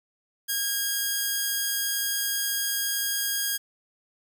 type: tone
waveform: 5% pulse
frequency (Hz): 1631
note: G#6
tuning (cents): -32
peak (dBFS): -14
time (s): 0.48-3.58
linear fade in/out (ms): 20
effects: none